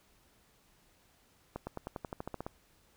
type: accelerating click train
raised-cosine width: 1 ms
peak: -24 dBFS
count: 12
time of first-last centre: 1.56-2.465 s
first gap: 110 ms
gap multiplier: 0.94
effects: pink hiss -67 dBFS RMS until 2.96 s